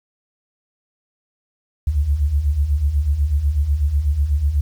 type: beating tone pair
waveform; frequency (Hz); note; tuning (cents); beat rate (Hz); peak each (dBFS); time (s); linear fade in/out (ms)
sine; 66.7 / 74.8; C2 / D2; +34 / +32; 8.1; -22 / -16; 1.87-4.61; 5
effects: 8-bit